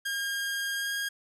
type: tone with pitch glide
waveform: sawtooth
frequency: 1617 to 1628.2 Hz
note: G#6 to G#6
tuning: -47 to -35 cents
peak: -26 dBFS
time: 0.05-1.09 s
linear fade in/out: 10 ms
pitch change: +12 cents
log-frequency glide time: 0.75-0.92 s
effects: resampled to 32000 Hz